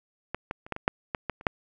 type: clicks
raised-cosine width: 0.5 ms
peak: -15 / -16 / -28 / -15 / -20 / -6 / -13 / -14 / -29 / -6 dBFS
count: 10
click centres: 0.346 / 0.511 / 0.665 / 0.723 / 0.764 / 0.879 / 1.148 / 1.297 / 1.411 / 1.468 s
effects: none